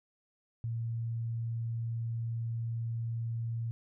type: tone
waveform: sine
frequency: 115.3 Hz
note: A#2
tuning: 19 cents flat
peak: -32 dBFS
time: 0.64-3.71 s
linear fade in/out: 0 ms
effects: none